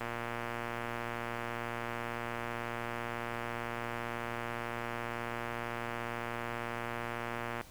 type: click train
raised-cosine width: 0.5 ms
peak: -22 dBFS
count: 898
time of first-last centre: 0.01-7.612 s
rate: 118 Hz
effects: pink hiss -55 dBFS RMS until 7.7 s